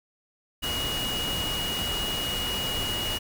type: tone in noise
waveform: sine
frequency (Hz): 2892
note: F#7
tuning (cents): -40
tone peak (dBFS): -29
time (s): 0.62-3.19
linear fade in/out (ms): 20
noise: pink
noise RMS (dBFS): -32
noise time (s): 0.62-3.19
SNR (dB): 0
effects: none